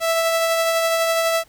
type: tone with tremolo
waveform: sawtooth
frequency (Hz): 659.3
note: E5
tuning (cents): 0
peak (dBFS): -12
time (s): 0-1.44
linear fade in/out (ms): 50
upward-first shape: triangle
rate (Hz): 12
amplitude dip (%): 30
effects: pink hiss -54 dBFS RMS until 1.48 s